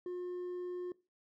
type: tone with hard clipping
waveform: sine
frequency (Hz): 358.2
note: F4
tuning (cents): +44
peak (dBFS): -38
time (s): 0.06-0.92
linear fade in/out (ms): 2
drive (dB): 2
effects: noise-tail reverb RT60 0.3 s tail -21 dB re dry